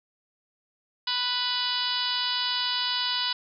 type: harmonic tone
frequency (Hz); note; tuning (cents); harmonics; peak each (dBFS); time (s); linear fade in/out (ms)
493.9; B4; 0; 2 / 3 / 4 / 5 / 6 / 7 / 8 / 9 / 10; -34 / -36 / -40 / -42 / -31 / -34 / -31 / -34 / -33; 1.07-3.33; 5
effects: none